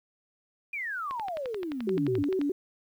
sine exponential sweep, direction down, 2463 to 97.3 Hz, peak -31 dBFS, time 0.73-2.23 s, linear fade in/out 5 ms
click train, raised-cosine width 0.3 ms, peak -23 dBFS, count 16, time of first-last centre 1.11-2.414 s, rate 11.5 Hz
sine tone with vibrato, 329.6 Hz, E4, in tune, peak -25 dBFS, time 1.87-2.52 s, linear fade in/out 5 ms, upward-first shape square, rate 4.8 Hz, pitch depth 240 cents each way
effects 10-bit

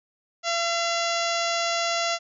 harmonic tone with a mistuned harmonic, 679 Hz, F5, 49 cents flat, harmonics 1 / 2 / 3 / 4 / 5 / 6 / 7 / 8 / 9 / 10, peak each -27 / -30 / -32 / -33 / -34 / -35 / -35 / -36 / -37 / -37 dBFS, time 0.43-2.19 s, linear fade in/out 50 ms, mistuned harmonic 4, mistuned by +31 cents, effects none

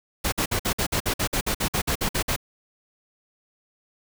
pink noise bursts, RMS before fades -24 dBFS, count 16, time 0.24-2.363 s, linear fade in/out 10 ms, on 83 ms, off 53 ms, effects none

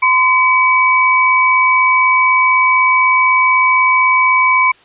sine tone pair together, 1027.1 / 2274 Hz, C6 / C#7, -32 / +44 cents, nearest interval octave + major second, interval 1376 cents, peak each -11 dBFS, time 0.02-4.72 s, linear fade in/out 10 ms, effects white hiss -47 dBFS RMS until 4.84 s + resampled to 8000 Hz

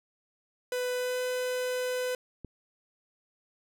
45% pulse tone with pitch glide, 498.4 to 502.7 Hz, B4 to B4, +16 to +31 cents, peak -29 dBFS, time 0.72-2.15 s, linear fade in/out 2 ms, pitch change +15 cents, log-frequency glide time 0.95-1.21 s
click, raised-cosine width 3 ms, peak -28 dBFS, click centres 2.447 s
effects none

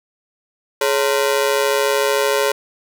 sawtooth ring-modulated tone, 487.5 Hz, B4, 23 cents flat, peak -8 dBFS, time 0.81-2.52 s, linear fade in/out 5 ms, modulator 66.7 Hz, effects none

